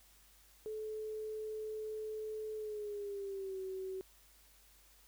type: tone with pitch glide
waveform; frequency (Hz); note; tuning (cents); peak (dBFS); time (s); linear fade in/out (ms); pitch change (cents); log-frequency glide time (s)
sine; 432.4 to 378.6; A4 to F#4; -30 to +40; -39; 0.66-4.01; 0; -230; 2.56-3.6
effects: added 50 Hz sine -67 dBFS peak until 5.07 s + white hiss -65 dBFS RMS until 5.07 s